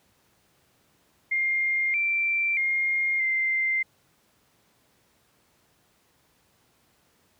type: tone with pitch steps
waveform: sine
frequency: 2116 / 2349 / 2128 / 2087 Hz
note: C7 / D7 / C7 / C7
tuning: +19 / 0 / +29 / -5 cents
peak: -22 dBFS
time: 1.31-3.83 s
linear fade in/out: 10 ms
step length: 630 ms
effects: pink hiss -65 dBFS RMS until 7.39 s + high-pass 80 Hz 12 dB/octave